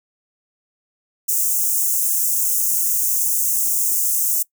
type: high-pass noise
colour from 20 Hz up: white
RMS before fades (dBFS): -19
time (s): 1.28-4.43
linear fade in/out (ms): 10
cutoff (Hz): 6300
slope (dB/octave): 48
effects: noise-tail reverb RT60 0.1 s tail -22 dB re dry